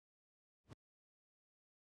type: noise with exponential growth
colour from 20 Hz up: brown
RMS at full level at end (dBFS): -44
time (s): 0.64-0.73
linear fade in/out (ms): 0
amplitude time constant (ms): 18
effects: high-pass 60 Hz 12 dB/octave + low-pass 9000 Hz 12 dB/octave